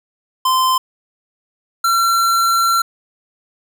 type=tone pair in turn; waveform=square; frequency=1035 / 1359.9 Hz; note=C6 / F6; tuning=-19 / -46 cents; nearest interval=perfect fourth; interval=473 cents; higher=second; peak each=-13 dBFS; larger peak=neither; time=0.45-0.78 / 1.84-2.82 s; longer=second; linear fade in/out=5 ms; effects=none